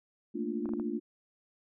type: chord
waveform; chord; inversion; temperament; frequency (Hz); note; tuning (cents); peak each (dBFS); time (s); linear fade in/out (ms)
sine; Bb major seventh; third; equal; 220 / 233.1 / 293.7 / 349.2; A3 / Bb3 / D4 / F4; 0 / 0 / 0 / 0; -37; 0.34-1; 20
type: clicks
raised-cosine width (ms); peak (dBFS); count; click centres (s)
1; -31; 4; 0.657 / 0.691 / 0.736 / 0.798
effects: none

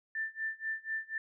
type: tone with tremolo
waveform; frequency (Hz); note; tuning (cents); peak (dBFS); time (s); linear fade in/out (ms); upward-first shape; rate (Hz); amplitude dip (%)
sine; 1776; A6; +16; -31; 0.15-1.18; 2; sine; 4.1; 95
effects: none

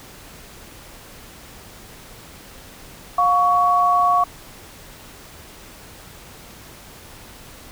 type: tone pair together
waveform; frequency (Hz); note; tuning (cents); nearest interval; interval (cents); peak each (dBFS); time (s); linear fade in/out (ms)
sine; 711.9 / 1120; F5 / C#6; +33 / +18; minor sixth; 785; -18 / -15; 3.18-4.24; 5
effects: pink hiss -42 dBFS RMS until 7.71 s

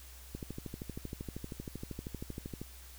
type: click train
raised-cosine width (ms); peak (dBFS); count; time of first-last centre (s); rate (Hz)
3; -27; 30; 0.35-2.616; 12.8
effects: added 63 Hz sine -51 dBFS peak until 2.98 s + white hiss -55 dBFS RMS until 2.98 s

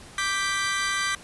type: chord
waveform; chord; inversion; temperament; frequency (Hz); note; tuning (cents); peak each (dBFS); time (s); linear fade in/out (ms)
sawtooth; G major; second; equal; 1174.7 / 1568 / 1975.5; D6 / G6 / B6; 0 / 0 / 0; -25; 0.18-1.15; 2
effects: pink hiss -46 dBFS RMS until 1.23 s + resampled to 24000 Hz

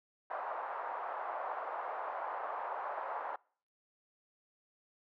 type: band-pass noise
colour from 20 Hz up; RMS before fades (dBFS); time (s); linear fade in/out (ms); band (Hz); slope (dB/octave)
white; -40; 0.3-3.36; 5; 630 to 1100; 24
effects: noise-tail reverb RT60 0.5 s tail -26 dB re dry

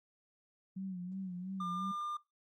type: tone with vibrato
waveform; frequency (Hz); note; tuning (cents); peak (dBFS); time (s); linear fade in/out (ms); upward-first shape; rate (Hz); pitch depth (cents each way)
sine; 185; F#3; 0; -38; 0.76-1.92; 10; sine; 2.9; 72
type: tone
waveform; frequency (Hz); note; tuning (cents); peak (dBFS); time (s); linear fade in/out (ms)
triangle; 1200; D6; +37; -35; 1.6-2.17; 5
effects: noise-tail reverb RT60 0.2 s tail -19 dB re dry + Opus 48 kbps

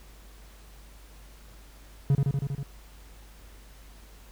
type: tone with echo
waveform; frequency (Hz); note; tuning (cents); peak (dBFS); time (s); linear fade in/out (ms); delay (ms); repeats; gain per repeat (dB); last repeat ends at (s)
triangle; 138.59; C#3; 0; -16; 2.1-2.15; 2; 80; 6; -2; 2.63
effects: added 50 Hz sine -48 dBFS peak until 4.31 s + pink hiss -55 dBFS RMS until 4.31 s

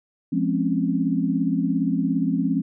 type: chord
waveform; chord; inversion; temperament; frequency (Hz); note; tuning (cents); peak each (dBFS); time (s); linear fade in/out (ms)
sine; Db major seventh; first; just; 173.24 / 207.9 / 259.9 / 277.2; F3 / Ab3 / C4 / Db4; -14 / +2 / -11 / 0; -25 / -26 / -24 / -25; 0.32-2.62; 10
effects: none

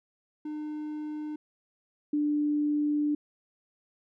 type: tone pair in turn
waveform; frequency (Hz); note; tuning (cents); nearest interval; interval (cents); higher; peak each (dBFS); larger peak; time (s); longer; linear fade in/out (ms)
triangle / sine; 302.8 / 295.9; D#4 / D4; -47 / +13; unison; 40; first; -31 / -24; second; 0.45-1.36 / 2.13-3.15; second; 5
effects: none

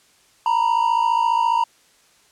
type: tone pair together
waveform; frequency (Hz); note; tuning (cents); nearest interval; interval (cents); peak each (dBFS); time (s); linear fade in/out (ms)
triangle; 921 / 975.7; A#5 / B5; -21 / -21; minor second; 100; -16 / -18; 0.46-1.64; 2
effects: white hiss -56 dBFS RMS until 2.31 s + low-pass 9000 Hz 12 dB/octave

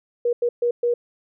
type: tone bursts at uneven times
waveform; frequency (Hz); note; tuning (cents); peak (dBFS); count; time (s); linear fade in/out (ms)
sine; 478.9; A#4; +47; -17; 4; 0.25-0.33 / 0.42-0.49 / 0.62-0.71 / 0.83-0.94; 5
effects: none

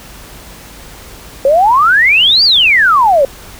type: exponential two-way sweep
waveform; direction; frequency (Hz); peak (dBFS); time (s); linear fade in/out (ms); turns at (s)
sine; up then down; 523.3 to 4837 to 523.3; -5; 1.45-3.25; 2; 2.44
effects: added 50 Hz sine -38 dBFS peak until 3.59 s + pink hiss -34 dBFS RMS until 3.59 s

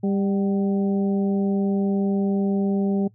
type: harmonic tone with a mistuned harmonic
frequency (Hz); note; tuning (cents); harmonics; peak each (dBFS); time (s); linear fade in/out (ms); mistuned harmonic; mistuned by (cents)
198.1; G3; +18; 1 / 2 / 3 / 4; -20 / -27 / -35 / -37; 0.03-3.08; 10; 4; -55
effects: noise-tail reverb RT60 0.1 s tail -22 dB re dry + added 110 Hz sine -52 dBFS peak until 3.14 s

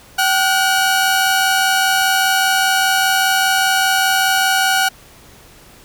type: tone pair together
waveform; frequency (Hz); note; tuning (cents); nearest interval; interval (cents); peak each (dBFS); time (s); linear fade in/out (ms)
sawtooth; 766 / 1447; G5 / F#6; -40 / -39; major seventh; 1101; -12; 0.18-4.89; 10
effects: pink hiss -44 dBFS RMS until 5.84 s

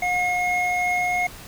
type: tone pair together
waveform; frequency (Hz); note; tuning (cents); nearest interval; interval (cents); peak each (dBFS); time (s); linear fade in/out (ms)
triangle; 718.4 / 2158; F5 / C#7; +49 / -47; octave + perfect fifth; 1904; -21; 0.02-1.27; 5
effects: pink hiss -41 dBFS RMS until 1.47 s

